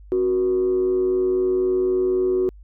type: tone with frequency modulation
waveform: sine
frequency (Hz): 370.9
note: F#4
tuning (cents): +4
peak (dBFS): -16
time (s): 0.12-2.49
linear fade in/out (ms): 0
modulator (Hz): 104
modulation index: 0.38
effects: tanh soft clip ceiling -13 dBFS + added 50 Hz sine -41 dBFS peak until 2.63 s